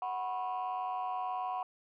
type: chord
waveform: sine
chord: F# suspended fourth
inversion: none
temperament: equal with one note detuned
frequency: 740 / 987.8 / 1086.5 Hz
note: F#5 / B5 / C#6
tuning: 0 / 0 / -35 cents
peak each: -34 / -37 / -39 dBFS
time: 0.02-1.63 s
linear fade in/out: 2 ms
effects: tanh soft clip ceiling -29 dBFS